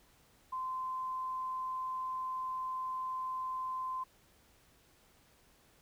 sine tone, 1034 Hz, C6, 21 cents flat, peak -35 dBFS, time 0.52-4.04 s, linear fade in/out 10 ms, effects pink hiss -66 dBFS RMS until 5.81 s

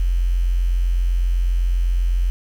sine tone with quantisation, 43.94 Hz, F1, 11 cents sharp, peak -15 dBFS, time 0-2.3 s, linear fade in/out 0 ms, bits 7, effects none

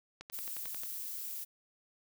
click train, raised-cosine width 0.2 ms, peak -28 dBFS, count 8, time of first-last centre 0.21-0.835 s, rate 11.2 Hz
violet noise, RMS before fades -41 dBFS, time 0.32-1.45 s, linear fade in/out 20 ms
effects none

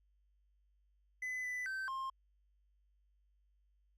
triangle tone with pitch steps, 2012 / 1993 / 1548 / 1062 Hz, B6 / B6 / G6 / C6, +32 / +15 / -22 / +25 cents, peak -36 dBFS, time 1.22-2.1 s, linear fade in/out 5 ms, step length 220 ms, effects added 50 Hz sine -70 dBFS peak until 3.97 s

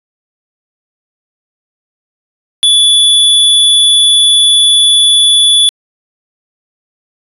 square tone, 3445 Hz, A7, 37 cents flat, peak -5 dBFS, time 2.63-5.69 s, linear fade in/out 0 ms, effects resampled to 32000 Hz

